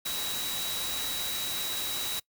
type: tone in noise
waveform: sine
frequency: 3878 Hz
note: B7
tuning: 32 cents flat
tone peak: -34 dBFS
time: 0.05-2.2 s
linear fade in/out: 10 ms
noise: white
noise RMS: -34 dBFS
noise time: 0.05-2.2 s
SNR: -3 dB
effects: noise-tail reverb RT60 0.1 s tail -23 dB re dry